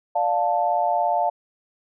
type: chord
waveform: sine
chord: D minor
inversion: none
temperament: just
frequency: 587.3 / 704.8 / 881 Hz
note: D5 / F5 / A5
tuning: 0 / +16 / +2 cents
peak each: -26 / -21 / -23 dBFS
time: 0.15-1.3 s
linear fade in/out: 10 ms
effects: none